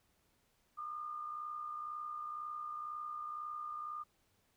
sine tone with amplitude modulation, 1212 Hz, D#6, 46 cents flat, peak -38 dBFS, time 0.77-4.04 s, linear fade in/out 20 ms, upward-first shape sine, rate 62 Hz, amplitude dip 50%, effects pink hiss -75 dBFS RMS until 4.56 s

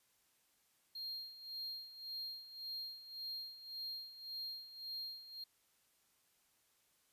triangle tone with tremolo, 4220 Hz, C8, 14 cents sharp, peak -40 dBFS, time 0.95-5.44 s, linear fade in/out 5 ms, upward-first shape sine, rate 1.8 Hz, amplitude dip 75%, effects white hiss -75 dBFS RMS until 7.12 s + resampled to 32000 Hz

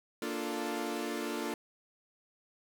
sawtooth chord, Bb major seventh, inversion none, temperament equal, 233.1 / 293.7 / 349.2 / 440 Hz, Bb3 / D4 / F4 / A4, 0 / 0 / 0 / 0 cents, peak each -36 / -35 / -35 / -37 dBFS, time 0.22-1.54 s, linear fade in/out 2 ms, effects none

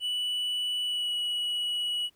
triangle tone with pitch glide, 2960 to 2929 Hz, F#7 to F#7, 0 to -18 cents, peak -26 dBFS, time 0-2.1 s, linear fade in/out 50 ms, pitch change -18 cents, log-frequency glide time 0.84-1.12 s, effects pink hiss -68 dBFS RMS until 2.15 s

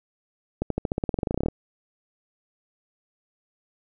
accelerating click train, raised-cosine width 2 ms, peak -11 dBFS, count 19, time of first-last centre 0.62-1.485 s, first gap 83 ms, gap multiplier 0.93, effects none

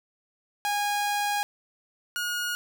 sawtooth tone pair in turn, 821 / 1439.4 Hz, G#5 / F#6, -20 / -48 cents, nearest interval minor seventh, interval 972 cents, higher second, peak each -21 / -24 dBFS, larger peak first, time 0.65-1.43 / 2.16-2.55 s, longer first, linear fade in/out 0 ms, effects none

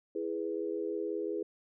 sine chord, E major, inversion none, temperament equal, 329.6 / 415.3 / 493.9 Hz, E4 / G#4 / B4, 0 / 0 / 0 cents, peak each -37 / -35 / -39 dBFS, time 0.15-1.43 s, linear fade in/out 5 ms, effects none

